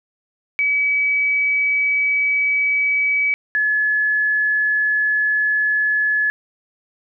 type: tone pair in turn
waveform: sine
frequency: 2282 / 1709.6 Hz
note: C#7 / G#6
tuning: +50 / +50 cents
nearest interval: perfect fourth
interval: 500 cents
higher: first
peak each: -15 dBFS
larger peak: neither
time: 0.59-3.34 / 3.55-6.3 s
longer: neither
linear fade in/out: 0 ms
effects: none